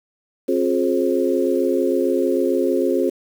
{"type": "harmonic tone with a mistuned harmonic", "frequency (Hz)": 88.9, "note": "F2", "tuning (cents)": 31, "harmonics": [3, 4, 5, 6], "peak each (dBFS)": [-22, -20, -22, -23], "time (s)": [0.48, 3.1], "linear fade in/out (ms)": 10, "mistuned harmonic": 5, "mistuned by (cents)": -89, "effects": ["7-bit"]}